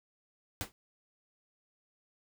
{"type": "noise with exponential decay", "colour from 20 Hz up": "pink", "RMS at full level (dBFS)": -32, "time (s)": [0.61, 0.72], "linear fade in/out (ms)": 0, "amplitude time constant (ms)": 23, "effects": []}